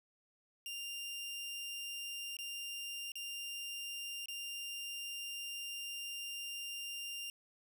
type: tone with dropouts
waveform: sawtooth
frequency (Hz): 2794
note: F7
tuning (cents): 0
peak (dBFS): -38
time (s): 0.66-7.3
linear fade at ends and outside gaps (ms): 1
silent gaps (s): 2.368-2.388 / 3.119-3.155 / 4.258-4.284
effects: none